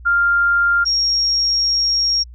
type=tone pair in turn; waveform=sine; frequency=1396.9 / 5577 Hz; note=F6 / F8; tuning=0 / -3 cents; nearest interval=2 octaves; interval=2397 cents; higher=second; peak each=-12 / -14 dBFS; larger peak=first; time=0.05-0.85 / 0.85-2.24 s; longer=second; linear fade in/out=20 ms; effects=added 60 Hz sine -35 dBFS peak until 2.34 s